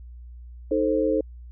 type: chord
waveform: sine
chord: A diminished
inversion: second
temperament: equal with one note detuned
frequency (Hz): 311.1 / 440 / 526.9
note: Eb4 / A4 / C5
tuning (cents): 0 / 0 / +12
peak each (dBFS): -24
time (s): 0.71-1.21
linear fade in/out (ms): 5
effects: added 60 Hz sine -39 dBFS peak until 1.51 s